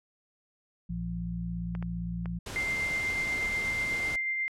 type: harmonic tone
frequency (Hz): 57.5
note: A#1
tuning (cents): -23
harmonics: 1 / 2 / 3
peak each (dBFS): -37 / -41 / -33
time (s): 0.89-2.39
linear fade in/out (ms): 10
type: clicks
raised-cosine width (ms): 0.5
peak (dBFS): -27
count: 4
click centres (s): 1.751 / 1.826 / 2.258 / 2.824
type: noise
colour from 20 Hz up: pink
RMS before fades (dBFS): -39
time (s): 2.46-4.16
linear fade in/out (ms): 5
type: tone with tremolo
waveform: sine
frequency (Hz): 2093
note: C7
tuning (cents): 0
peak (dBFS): -27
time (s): 2.56-4.48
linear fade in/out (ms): 0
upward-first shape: sine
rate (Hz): 8.2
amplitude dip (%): 25
effects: low-pass 9000 Hz 12 dB/octave